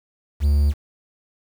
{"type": "tone with quantisation", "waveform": "triangle", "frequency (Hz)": 72.2, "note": "D2", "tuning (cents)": -29, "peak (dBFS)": -12, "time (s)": [0.4, 0.74], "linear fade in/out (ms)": 50, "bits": 7, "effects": []}